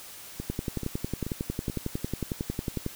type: two click trains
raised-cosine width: 3 ms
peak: -16 / -20 dBFS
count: 27 / 4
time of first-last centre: 0.5-2.864 / 0.4-1.699 s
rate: 11 / 2.31 Hz
effects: white hiss -45 dBFS RMS until 2.95 s